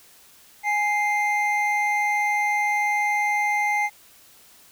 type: tone pair together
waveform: triangle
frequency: 830.6 / 2093 Hz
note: G#5 / C7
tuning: 0 / 0 cents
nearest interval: octave + major third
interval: 1600 cents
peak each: -21 dBFS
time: 0.63-3.9 s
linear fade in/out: 50 ms
effects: white hiss -52 dBFS RMS until 4.71 s